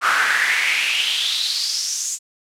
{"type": "noise with high-pass filter sweep", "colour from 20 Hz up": "brown", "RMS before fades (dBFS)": -20, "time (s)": [0.01, 2.19], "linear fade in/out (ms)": 50, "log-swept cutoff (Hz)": [1300, 7200], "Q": 5.2, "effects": ["low-pass 11000 Hz 12 dB/octave"]}